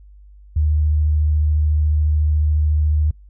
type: tone with vibrato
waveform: sine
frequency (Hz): 76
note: D#2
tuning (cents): -40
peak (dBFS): -14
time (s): 0.56-3.11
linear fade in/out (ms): 5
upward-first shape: sine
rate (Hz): 14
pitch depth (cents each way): 14
effects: noise-tail reverb RT60 0.1 s tail -20 dB re dry + added 50 Hz sine -41 dBFS peak until 3.29 s